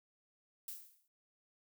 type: noise with exponential decay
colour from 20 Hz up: violet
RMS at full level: -42 dBFS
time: 0.68-1.08 s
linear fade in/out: 2 ms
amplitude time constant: 85 ms
effects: none